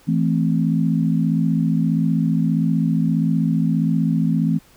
sine chord, A minor, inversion second, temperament equal, 164.81 / 220 / 261.6 Hz, E3 / A3 / C4, 0 / 0 / 0 cents, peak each -18 / -21 / -22 dBFS, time 0.07-4.59 s, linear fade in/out 20 ms, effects pink hiss -52 dBFS RMS until 4.76 s

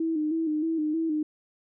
sine tone with vibrato, 315.3 Hz, D#4, 23 cents sharp, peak -24 dBFS, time 0-1.23 s, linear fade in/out 5 ms, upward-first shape square, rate 3.2 Hz, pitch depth 56 cents each way, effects none

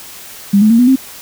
sine tone with pitch steps, 200.3 / 214.7 / 230.1 / 246.6 / 264.3 Hz, G3 / A3 / A#3 / B3 / C4, +38 / -42 / -22 / -2 / +18 cents, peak -5 dBFS, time 0.53-0.96 s, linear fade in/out 10 ms, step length 86 ms, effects white hiss -33 dBFS RMS until 1.21 s

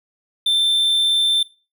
triangle tone, 3558 Hz, A7, 19 cents sharp, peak -13 dBFS, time 0.46-1.43 s, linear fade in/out 5 ms, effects noise-tail reverb RT60 0.3 s tail -17 dB re dry

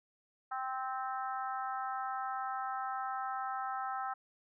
harmonic tone, 261 Hz, C4, 4 cents flat, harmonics 3 / 4 / 5 / 6 / 7, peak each -38 / -44 / -39 / -48 / -53 dBFS, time 0.51-4.14 s, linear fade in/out 10 ms, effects none

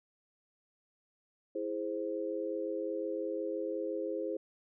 sine chord, E augmented, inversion none, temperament equal, 329.6 / 415.3 / 523.3 Hz, E4 / G#4 / B#4, 0 / 0 / 0 cents, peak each -38 / -38 / -37 dBFS, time 1.55-4.37 s, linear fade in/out 5 ms, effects none

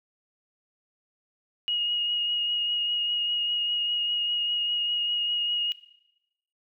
sine tone with vibrato, 2878 Hz, F#7, 49 cents flat, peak -24 dBFS, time 1.68-5.72 s, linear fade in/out 0 ms, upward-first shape sine, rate 5 Hz, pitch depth 13 cents each way, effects noise-tail reverb RT60 0.9 s tail -19 dB re dry

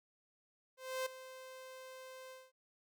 sawtooth tone with ADSR envelope, 519 Hz, C5, 14 cents flat, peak -31 dBFS, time 0.77-2.52 s, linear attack 290 ms, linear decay 8 ms, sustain -15 dB, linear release 210 ms, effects none

